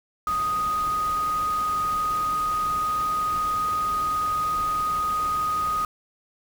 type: tone in noise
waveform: sine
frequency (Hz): 1244.5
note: D#6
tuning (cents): 0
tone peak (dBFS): -22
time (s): 0.27-5.85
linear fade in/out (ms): 2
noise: pink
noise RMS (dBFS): -38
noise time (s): 0.27-5.85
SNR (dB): +13
effects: none